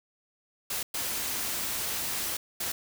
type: noise bursts at uneven times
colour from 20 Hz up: white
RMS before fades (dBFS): -32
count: 3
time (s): 0.7-0.83 / 0.94-2.37 / 2.6-2.72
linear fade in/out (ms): 5
effects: none